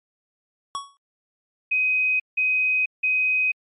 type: tone with exponential decay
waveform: square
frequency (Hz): 1117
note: C#6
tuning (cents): +13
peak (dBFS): -24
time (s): 0.75-0.97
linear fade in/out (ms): 0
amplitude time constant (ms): 47
type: tone bursts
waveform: sine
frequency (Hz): 2516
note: D#7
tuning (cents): +19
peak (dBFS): -18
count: 3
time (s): 1.71-3.52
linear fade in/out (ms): 10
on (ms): 490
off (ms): 170
effects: MP3 48 kbps